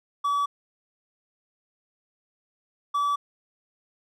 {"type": "tone pair in turn", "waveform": "triangle", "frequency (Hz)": [1144, 1150.6], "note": ["D6", "D6"], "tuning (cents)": [-46, -36], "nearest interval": "unison", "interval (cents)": 10, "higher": "second", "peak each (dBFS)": [-20, -20], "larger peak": "neither", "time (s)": [[0.24, 0.46], [2.94, 3.16]], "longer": "neither", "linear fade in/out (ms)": 10, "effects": []}